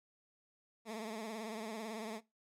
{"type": "tone with vibrato", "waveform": "15% pulse", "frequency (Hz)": 220, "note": "A3", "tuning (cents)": 0, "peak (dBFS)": -35, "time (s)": [0.85, 2.21], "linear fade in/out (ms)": 50, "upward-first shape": "triangle", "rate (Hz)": 18, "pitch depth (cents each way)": 95, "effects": ["noise-tail reverb RT60 0.2 s tail -19 dB re dry", "low-pass 12000 Hz 12 dB/octave"]}